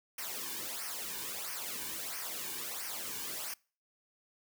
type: noise with flanger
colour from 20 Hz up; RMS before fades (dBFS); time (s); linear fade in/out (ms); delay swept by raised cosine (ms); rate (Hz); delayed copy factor
white; -40; 0.18-3.54; 5; 0.26 to 1.56; 1.5; -0.75
effects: noise-tail reverb RT60 0.4 s tail -25 dB re dry